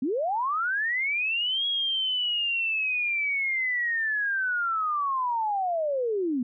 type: linear two-way sweep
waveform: sine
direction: up then down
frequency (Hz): 233 to 3322 to 233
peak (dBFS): -24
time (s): 0.02-6.43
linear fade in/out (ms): 5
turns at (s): 1.66
effects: none